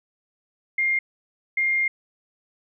sine tone bursts at uneven times, 2118 Hz, C7, 21 cents sharp, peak -19 dBFS, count 2, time 0.78-0.99 / 1.57-1.88 s, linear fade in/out 5 ms, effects none

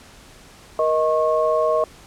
sine tone cluster, 473.4 / 627 / 1090 Hz, A#4 / D#5 / C#6, +27 / +13 / -29 cents, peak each -22 / -18 / -23 dBFS, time 0.79-1.84 s, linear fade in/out 2 ms, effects pink hiss -46 dBFS RMS until 2.06 s + low-pass 10000 Hz 12 dB/octave

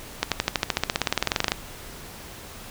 accelerating click train, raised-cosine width 0.2 ms, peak -3 dBFS, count 23, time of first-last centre 0.23-1.519 s, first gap 87 ms, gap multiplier 0.96, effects pink hiss -41 dBFS RMS until 2.7 s

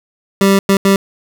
25% pulse tone bursts at uneven times, 196 Hz, G3, in tune, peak -4 dBFS, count 3, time 0.41-0.59 / 0.69-0.77 / 0.85-0.96 s, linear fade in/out 2 ms, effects none

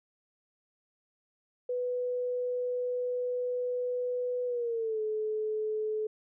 sine tone with pitch glide, 495.1 to 431 Hz, B4 to A4, +4 to -36 cents, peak -29 dBFS, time 1.69-6.07 s, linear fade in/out 5 ms, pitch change -240 cents, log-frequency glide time 4.46-5.01 s, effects none

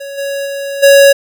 square tone with level steps, 557 Hz, C#5, 8 cents sharp, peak -24 / -17 / -19 / -3 dBFS, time 0-1.13 s, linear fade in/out 10 ms, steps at 0.17 / 0.45 / 0.82 s, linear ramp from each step 20 ms, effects none

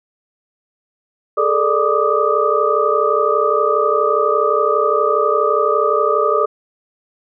sine tone cluster, 418 / 450.1 / 593 / 1176 / 1241 Hz, G#4 / A4 / D5 / D6 / D#6, +11 / +39 / +17 / +2 / -5 cents, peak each -19 dBFS, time 1.37-6.46 s, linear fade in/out 10 ms, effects none

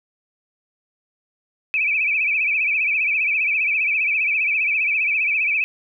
sine tone with vibrato, 2442 Hz, D#7, 33 cents flat, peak -17 dBFS, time 1.74-5.64 s, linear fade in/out 0 ms, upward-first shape sine, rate 15 Hz, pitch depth 120 cents each way, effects none

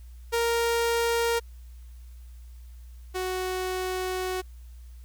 sawtooth tone pair in turn, 466.2 / 370.3 Hz, A#4 / F#4, 0 / +1 cents, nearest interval major third, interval 399 cents, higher first, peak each -19 / -24 dBFS, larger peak first, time 0.32-1.4 / 3.14-4.42 s, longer second, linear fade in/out 20 ms, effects added 60 Hz sine -42 dBFS peak until 5.04 s + white hiss -63 dBFS RMS until 5.04 s

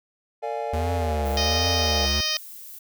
triangle chord, Bb dominant seventh, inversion none, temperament equal with one note detuned, 454.7 / 587.3 / 698.5 / 830.6 Hz, Bb4 / D5 / F5 / Ab5, -43 / 0 / 0 / 0 cents, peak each -30 dBFS, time 0.42-2.07 s, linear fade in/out 20 ms
square tone with vibrato, 77.78 Hz, D#2, in tune, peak -25 dBFS, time 0.73-2.21 s, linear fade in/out 5 ms, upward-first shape triangle, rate 1.3 Hz, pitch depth 210 cents each way
violet noise, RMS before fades -41 dBFS, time 1.25-2.79 s, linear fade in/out 10 ms
harmonic tone, 620 Hz, D#5, 6 cents flat, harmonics 1 / 2 / 3 / 4 / 5 / 6 / 7 / 8 / 9 / 10, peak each -38 / -38 / -34 / -33 / -29 / -32 / -34 / -28 / -30 / -37 dBFS, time 1.37-2.37 s, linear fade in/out 2 ms
effects none

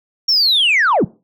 sine linear sweep, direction down, 5590 to 105.4 Hz, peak -9 dBFS, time 0.28-1.05 s, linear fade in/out 10 ms, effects noise-tail reverb RT60 0.3 s tail -22 dB re dry + tanh soft clip ceiling -8 dBFS

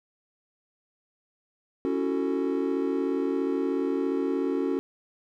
triangle chord, F# minor seventh, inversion second, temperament just, 277.5 / 333 / 370 / 444 Hz, C#4 / E4 / F#4 / A4, +2 / +18 / 0 / +16 cents, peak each -26 / -32 / -27 / -30 dBFS, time 1.85-4.79 s, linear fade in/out 0 ms, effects none

